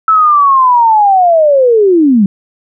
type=linear sweep; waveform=sine; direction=down; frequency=1318 to 186.1 Hz; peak=-4 dBFS; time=0.08-2.26 s; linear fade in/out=2 ms; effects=none